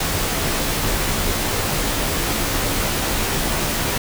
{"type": "noise with comb filter", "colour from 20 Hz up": "pink", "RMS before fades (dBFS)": -21, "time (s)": [0, 3.98], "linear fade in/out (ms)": 5, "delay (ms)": 16, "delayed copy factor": -0.55, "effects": []}